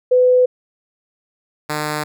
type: tone pair in turn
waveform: sine / 5% pulse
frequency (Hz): 502 / 151.07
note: B4 / D3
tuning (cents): +28 / +49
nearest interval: octave + major sixth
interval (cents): 2079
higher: first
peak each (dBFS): -9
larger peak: neither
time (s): 0.11-0.46 / 1.69-2.04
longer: neither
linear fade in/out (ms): 10
effects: none